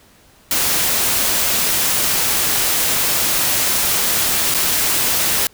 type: noise with dropouts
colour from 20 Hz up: white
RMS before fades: -17 dBFS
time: 0.51-5.47 s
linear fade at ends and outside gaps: 2 ms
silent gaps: 4.541-4.545 s
effects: pink hiss -50 dBFS RMS until 5.53 s